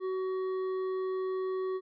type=tone with hard clipping; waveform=sine; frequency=375.5 Hz; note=F#4; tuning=26 cents sharp; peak=-32 dBFS; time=0-1.81 s; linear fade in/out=50 ms; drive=7 dB; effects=resampled to 11025 Hz